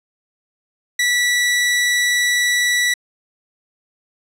sawtooth tone, 1954 Hz, B6, 19 cents flat, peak -11 dBFS, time 0.99-2.94 s, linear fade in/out 5 ms, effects low-pass 11000 Hz 12 dB/octave

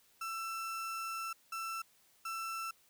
35% pulse tone bursts at uneven times, 1335 Hz, E6, 22 cents sharp, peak -36 dBFS, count 3, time 0.21-1.33 / 1.52-1.82 / 2.25-2.71 s, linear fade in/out 5 ms, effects white hiss -68 dBFS RMS until 2.89 s

